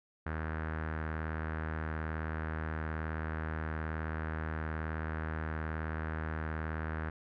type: tone with low-pass filter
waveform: sawtooth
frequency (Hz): 78.9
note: D#2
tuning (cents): +25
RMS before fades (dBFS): -37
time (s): 0.26-7.1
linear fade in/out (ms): 5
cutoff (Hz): 1600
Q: 3.8
effects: none